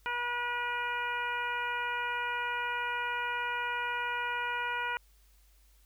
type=harmonic tone; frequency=483.2 Hz; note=B4; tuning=38 cents flat; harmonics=1 / 2 / 3 / 4 / 5 / 6; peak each=-45 / -35 / -35 / -41 / -39 / -44 dBFS; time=0.06-4.97 s; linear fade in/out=0 ms; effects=added 50 Hz sine -60 dBFS peak until 5.85 s + white hiss -68 dBFS RMS until 5.85 s